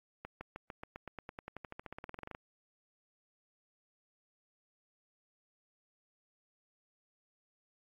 accelerating click train, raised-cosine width 0.5 ms, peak -28 dBFS, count 26, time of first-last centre 0.25-2.349 s, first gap 160 ms, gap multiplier 0.94, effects AAC 48 kbps

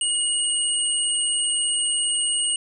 sine tone pair together, 2893 / 8655 Hz, F#7 / C#9, -40 / -42 cents, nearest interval octave + perfect fifth, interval 1898 cents, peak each -24 / -22 dBFS, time 0.01-2.56 s, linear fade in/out 2 ms, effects none

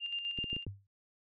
sine tone with tremolo, 2800 Hz, F7, 4 cents sharp, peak -33 dBFS, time 0-0.65 s, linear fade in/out 50 ms, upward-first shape square, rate 8 Hz, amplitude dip 50%
clicks, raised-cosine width 3 ms, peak -29 dBFS, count 5, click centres 0.388 / 0.442 / 0.53 / 0.566 / 0.667 s
sine tone with exponential decay, 98.9 Hz, G2, 16 cents sharp, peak -35 dBFS, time 0.67-0.87 s, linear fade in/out 5 ms, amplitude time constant 43 ms
effects none

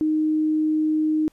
sine tone, 309.9 Hz, D#4, 7 cents flat, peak -18 dBFS, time 0.01-1.28 s, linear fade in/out 0 ms, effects pink hiss -63 dBFS RMS until 1.32 s + resampled to 32000 Hz

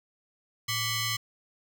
10% pulse ring-modulated tone, 1046.5 Hz, C6, in tune, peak -16 dBFS, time 0.68-1.17 s, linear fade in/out 10 ms, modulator 933 Hz, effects none

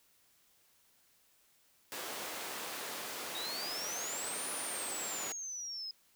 pink high-pass noise, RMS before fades -42 dBFS, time 1.92-5.32 s, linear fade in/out 0 ms, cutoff 400 Hz, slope 12 dB/octave
sine exponential two-way sweep, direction up then down, 3729 to 9790 to 5050 Hz, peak -39 dBFS, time 3.35-5.91 s, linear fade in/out 2 ms, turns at 4.5 s
effects white hiss -69 dBFS RMS until 6.15 s

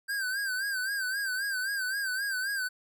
square tone with vibrato, 1567 Hz, G6, 1 cent flat, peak -30 dBFS, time 0.08-2.69 s, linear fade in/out 20 ms, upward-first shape sine, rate 3.8 Hz, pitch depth 88 cents each way, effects none

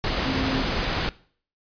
sine tone in noise, 264.3 Hz, C4, 18 cents sharp, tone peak -25 dBFS, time 0.26-0.62 s, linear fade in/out 0 ms, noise pink, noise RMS -25 dBFS, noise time 0.04-1.09 s, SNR -3 dB, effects noise-tail reverb RT60 0.5 s tail -20 dB re dry + resampled to 11025 Hz

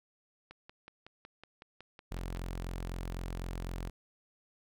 click train, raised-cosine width 0.3 ms, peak -33 dBFS, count 11, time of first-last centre 0.51-2.362 s, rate 5.4 Hz
sawtooth tone, 43.94 Hz, F1, 11 cents sharp, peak -33 dBFS, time 2.11-3.9 s, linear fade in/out 10 ms
effects none

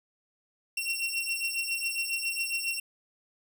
sawtooth beating tone pair, 2726 / 2733.3 Hz, F7 / F7, -43 / -38 cents, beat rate 7.3 Hz, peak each -29 dBFS, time 0.77-2.8 s, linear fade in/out 5 ms, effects none

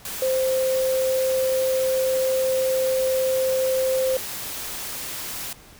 sine tone in noise, 522 Hz, C5, 4 cents flat, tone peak -19 dBFS, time 0.22-4.17 s, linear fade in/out 2 ms, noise white, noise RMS -32 dBFS, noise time 0.05-5.53 s, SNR +10 dB, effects pink hiss -48 dBFS RMS until 5.79 s

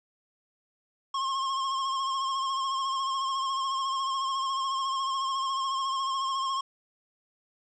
square tone with vibrato, 1074 Hz, C6, 45 cents sharp, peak -28 dBFS, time 1.14-6.61 s, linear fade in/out 5 ms, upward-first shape sine, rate 14 Hz, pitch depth 39 cents each way, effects resampled to 16000 Hz + 10-bit

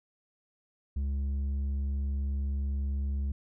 square tone with low-pass filter, 69.3 Hz, C#2, in tune, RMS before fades -31 dBFS, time 0.96-3.32 s, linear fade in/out 5 ms, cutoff 140 Hz, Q 1.3, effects none

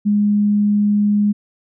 sine tone, 206.7 Hz, G#3, 8 cents flat, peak -12 dBFS, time 0.05-1.33 s, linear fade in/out 20 ms, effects none

